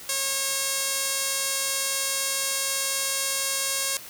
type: tone with band-pass filter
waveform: sawtooth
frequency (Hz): 544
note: C#5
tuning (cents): -33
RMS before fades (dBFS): -27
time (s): 0.09-3.97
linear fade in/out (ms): 2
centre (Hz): 8600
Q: 1.1
effects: white hiss -42 dBFS RMS until 4.09 s